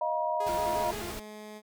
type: chord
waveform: sine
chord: Eb suspended second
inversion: none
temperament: equal with one note detuned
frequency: 622.3 / 698.5 / 956.3 Hz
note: Eb5 / F5 / Bb5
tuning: 0 / 0 / +44 cents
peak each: -31 / -34 / -30 dBFS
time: 0.01-0.91 s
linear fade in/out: 5 ms
type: tone with vibrato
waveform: sawtooth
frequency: 380 Hz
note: F#4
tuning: 46 cents sharp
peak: -34 dBFS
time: 0.4-1.12 s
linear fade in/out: 5 ms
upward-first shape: square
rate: 5.7 Hz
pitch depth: 150 cents each way
type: noise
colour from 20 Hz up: pink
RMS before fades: -40 dBFS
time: 0.46-1.2 s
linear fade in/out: 10 ms
type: tone with pitch glide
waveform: 15% pulse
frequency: 220 to 212.5 Hz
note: A3 to G#3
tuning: 0 to +40 cents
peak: -36 dBFS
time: 0.63-1.62 s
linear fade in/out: 50 ms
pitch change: -60 cents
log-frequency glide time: 0.98-1.18 s
effects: none